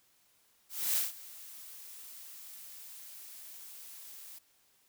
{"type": "noise with ADSR envelope", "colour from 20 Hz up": "blue", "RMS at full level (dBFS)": -29, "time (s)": [0.69, 4.39], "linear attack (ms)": 270, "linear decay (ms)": 160, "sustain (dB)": -20, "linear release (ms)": 12, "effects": ["white hiss -69 dBFS RMS until 4.88 s"]}